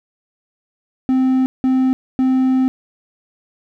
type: tone bursts at uneven times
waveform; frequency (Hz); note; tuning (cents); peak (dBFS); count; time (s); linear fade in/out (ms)
triangle; 260; C4; -11; -10; 3; 1.09-1.46 / 1.64-1.93 / 2.19-2.68; 0
effects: none